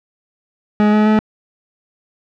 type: tone with pitch steps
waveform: 40% pulse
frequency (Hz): 210 / 212.6 / 215.2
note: G#3 / G#3 / A3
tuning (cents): +19 / +41 / -38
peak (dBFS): -9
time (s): 0.8-1.19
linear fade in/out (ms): 0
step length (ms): 130
effects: low-pass 2000 Hz 12 dB/octave